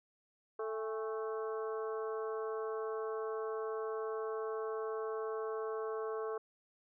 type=harmonic tone with a mistuned harmonic; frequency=220 Hz; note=A3; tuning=in tune; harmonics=2 / 3 / 4 / 5 / 6 / 7; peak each=-37 / -47 / -50 / -45 / -50 / -55 dBFS; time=0.59-6.38 s; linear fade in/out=5 ms; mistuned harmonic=4; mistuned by=-110 cents; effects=none